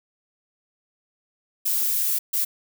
violet noise bursts at uneven times, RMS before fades -23 dBFS, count 2, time 1.65-2.19 / 2.33-2.45 s, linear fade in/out 10 ms, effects none

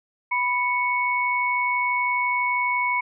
sine tone pair together, 987.6 / 2217 Hz, B5 / C#7, 0 / 0 cents, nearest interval octave + major second, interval 1400 cents, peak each -23 dBFS, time 0.31-3.01 s, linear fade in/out 10 ms, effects none

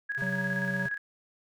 sine tone with tremolo, 1661.2 Hz, G#6, in tune, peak -28 dBFS, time 0.09-0.98 s, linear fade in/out 10 ms, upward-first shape square, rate 17 Hz, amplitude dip 55%
square tone, 134.6 Hz, C3, 49 cents sharp, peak -37 dBFS, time 0.17-0.89 s, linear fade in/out 20 ms
harmonic tone, 187.5 Hz, F#3, 23 cents sharp, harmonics 1 / 3 / 5, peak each -32 / -39 / -47 dBFS, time 0.22-0.86 s, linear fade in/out 0 ms
effects none

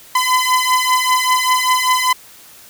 sawtooth beating tone pair, 1012 / 1017.1 Hz, B5 / C6, +42 / -49 cents, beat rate 5.1 Hz, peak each -12 dBFS, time 0.15-2.13 s, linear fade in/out 5 ms, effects white hiss -42 dBFS RMS until 2.69 s

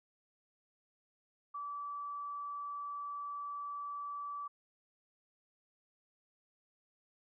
sine tone, 1155 Hz, D6, 29 cents flat, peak -39 dBFS, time 1.54-4.48 s, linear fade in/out 10 ms, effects none

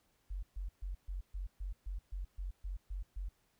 sine tone bursts, 46.25 Hz, F#1, in tune, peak -37 dBFS, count 12, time 0.3-3.29 s, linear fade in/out 10 ms, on 130 ms, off 130 ms, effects pink hiss -75 dBFS RMS until 3.59 s

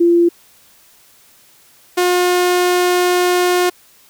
sine / sawtooth tone pair in turn, 343.3 / 358.2 Hz, F4 / F4, -30 / +44 cents, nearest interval minor second, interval 74 cents, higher second, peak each -8 dBFS, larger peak neither, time 0-0.29 / 1.97-3.7 s, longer second, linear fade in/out 10 ms, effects white hiss -49 dBFS RMS until 4.09 s

